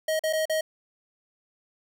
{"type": "tone with dropouts", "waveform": "square", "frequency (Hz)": 630, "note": "D#5", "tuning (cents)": 21, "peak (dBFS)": -24, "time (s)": [0.08, 0.61], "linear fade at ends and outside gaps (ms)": 5, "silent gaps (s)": [[0.194, 0.236], [0.328, 0.332], [0.455, 0.496]], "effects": []}